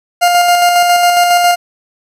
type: tone with tremolo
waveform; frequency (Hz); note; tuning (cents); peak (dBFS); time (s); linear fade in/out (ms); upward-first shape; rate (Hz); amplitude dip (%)
40% pulse; 704; F5; +14; -5; 0.21-1.56; 20; square; 7.3; 30
effects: resampled to 32000 Hz + 7-bit